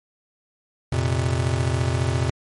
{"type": "chord", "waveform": "square", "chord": "F suspended fourth", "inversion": "none", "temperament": "just", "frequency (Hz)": [87.31, 116.41, 130.96], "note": ["F2", "Bb2", "C3"], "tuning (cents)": [0, -2, 2], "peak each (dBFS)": -25, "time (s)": [0.92, 2.3], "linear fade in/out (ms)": 5, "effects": ["MP3 48 kbps"]}